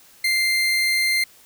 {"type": "tone", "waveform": "30% pulse", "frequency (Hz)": 2093, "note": "C7", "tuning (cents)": 0, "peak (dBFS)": -15, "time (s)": [0.24, 1.24], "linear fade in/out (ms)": 5, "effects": ["white hiss -51 dBFS RMS until 1.45 s"]}